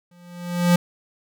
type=tone with exponential growth; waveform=square; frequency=175.3 Hz; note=F3; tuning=7 cents sharp; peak=-12 dBFS; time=0.11-0.76 s; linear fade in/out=5 ms; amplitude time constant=140 ms; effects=none